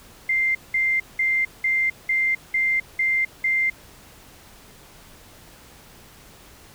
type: tone bursts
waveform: sine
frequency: 2093 Hz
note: C7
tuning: in tune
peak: -18 dBFS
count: 8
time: 0.29-3.7 s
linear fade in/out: 5 ms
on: 260 ms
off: 190 ms
effects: pink hiss -48 dBFS RMS until 6.74 s